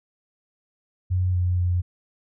sine tone with pitch steps, 91.4 / 89.7 / 89 Hz, F#2 / F2 / F2, -21 / +47 / +33 cents, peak -19 dBFS, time 1.1-1.82 s, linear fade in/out 20 ms, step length 240 ms, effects none

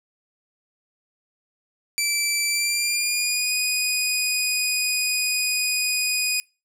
15% pulse tone with pitch glide, 2328 to 2481 Hz, D7 to D#7, -16 to -6 cents, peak -14 dBFS, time 1.98-6.4 s, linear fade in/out 0 ms, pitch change +110 cents, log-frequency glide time 2.47-3.53 s, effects noise-tail reverb RT60 0.3 s tail -26 dB re dry

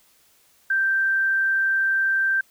sine tone, 1568 Hz, G6, in tune, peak -18 dBFS, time 0.7-2.41 s, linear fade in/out 5 ms, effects white hiss -59 dBFS RMS until 2.5 s

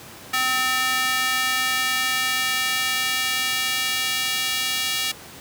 square tone with high-pass filter sweep, 257.5 Hz, C4, 28 cents flat, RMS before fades -23 dBFS, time 0.33-5.12 s, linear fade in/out 10 ms, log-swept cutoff 1500 to 2800 Hz, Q 1.3, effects pink hiss -41 dBFS RMS until 5.4 s + high-pass 100 Hz 12 dB/octave

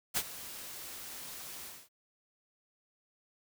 white noise with ADSR envelope, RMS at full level -29 dBFS, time 0.14-1.89 s, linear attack 31 ms, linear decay 53 ms, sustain -16 dB, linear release 250 ms, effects none

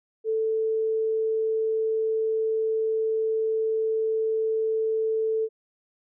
sine tone, 441.7 Hz, A4, 7 cents sharp, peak -22 dBFS, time 0.24-5.49 s, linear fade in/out 50 ms, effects none

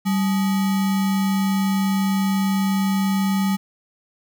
sine tone with sample-and-hold, 194.2 Hz, G3, 16 cents flat, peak -17 dBFS, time 0.05-3.57 s, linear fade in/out 20 ms, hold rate 1050 Hz, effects none

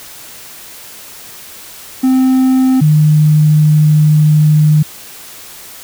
triangle / sine tone pair in turn, 260 / 152.2 Hz, C4 / D#3, -11 / -38 cents, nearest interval major sixth, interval 927 cents, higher first, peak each -5 dBFS, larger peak neither, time 2.03-2.81 / 2.81-4.83 s, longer second, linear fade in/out 10 ms, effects white hiss -33 dBFS RMS until 5.83 s

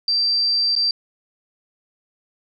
sine tone with dropouts, 4693 Hz, D8, 2 cents flat, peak -16 dBFS, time 0.08-0.91 s, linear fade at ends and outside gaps 2 ms, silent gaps 0.753-0.762 s, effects none

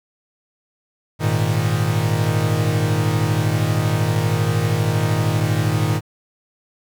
45% pulse chord, Ab suspended second, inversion none, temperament equal, 103.83 / 116.54 / 155.56 Hz, Ab2 / Bb2 / Eb3, 0 / 0 / 0 cents, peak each -21 dBFS, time 1.19-6.01 s, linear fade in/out 50 ms, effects 9-bit

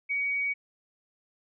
sine tone, 2255 Hz, C#7, 29 cents sharp, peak -26 dBFS, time 0.09-0.54 s, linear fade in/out 20 ms, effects none

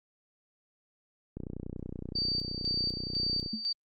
click train, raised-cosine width 3 ms, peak -25 dBFS, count 65, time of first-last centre 1.37-3.462 s, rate 30.6 Hz
sine tone with tremolo, 4621 Hz, D8, 29 cents flat, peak -28 dBFS, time 2.15-3.73 s, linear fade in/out 10 ms, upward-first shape square, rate 2 Hz, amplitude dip 60%
sine tone with exponential decay, 220 Hz, A3, in tune, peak -28 dBFS, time 3.53-3.65 s, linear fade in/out 5 ms, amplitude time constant 24 ms
effects Opus 48 kbps

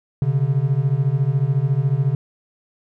triangle beating tone pair, 130 / 144 Hz, C3 / D3, -11 / -34 cents, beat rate 14 Hz, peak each -17 dBFS, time 0.22-2.15 s, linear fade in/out 2 ms, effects none

